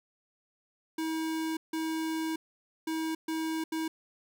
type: tone bursts at uneven times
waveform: square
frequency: 320.3 Hz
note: E4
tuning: 50 cents flat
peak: -31 dBFS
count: 5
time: 0.98-1.57 / 1.73-2.36 / 2.87-3.15 / 3.28-3.64 / 3.72-3.88 s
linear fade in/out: 5 ms
effects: none